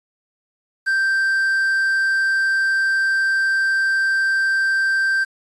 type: tone with quantisation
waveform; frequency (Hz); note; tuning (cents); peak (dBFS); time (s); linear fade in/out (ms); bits
triangle; 1568; G6; 0; -14; 0.86-5.25; 20; 7
effects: resampled to 24000 Hz